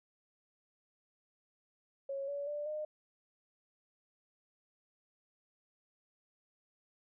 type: tone with pitch steps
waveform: sine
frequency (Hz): 550 / 569.1 / 588.8 / 609.2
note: C#5 / C#5 / D5 / D#5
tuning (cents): -14 / +45 / +4 / -37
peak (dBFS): -36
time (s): 2.09-2.85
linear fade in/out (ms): 5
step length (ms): 190
effects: none